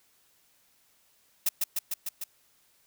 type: noise with echo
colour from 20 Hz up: blue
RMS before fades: -25 dBFS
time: 1.46-1.49 s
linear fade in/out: 5 ms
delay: 150 ms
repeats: 5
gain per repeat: -2 dB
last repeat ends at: 2.24 s
effects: white hiss -66 dBFS RMS until 2.86 s